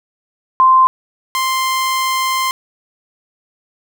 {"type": "tone pair in turn", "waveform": ["sine", "sawtooth"], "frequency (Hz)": [1042, 1046.6], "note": ["C6", "C6"], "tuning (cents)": [-7, 0], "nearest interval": "unison", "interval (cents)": 7, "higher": "second", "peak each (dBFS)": [-6, -11], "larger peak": "first", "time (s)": [[0.6, 0.87], [1.35, 2.51]], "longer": "second", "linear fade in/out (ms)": 0, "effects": []}